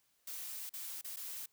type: noise with dropouts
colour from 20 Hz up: blue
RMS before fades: -44 dBFS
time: 0.27-1.46 s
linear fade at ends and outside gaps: 5 ms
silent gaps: 0.694-0.736 / 1.013-1.044 / 1.162-1.168 s
effects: white hiss -75 dBFS RMS until 1.52 s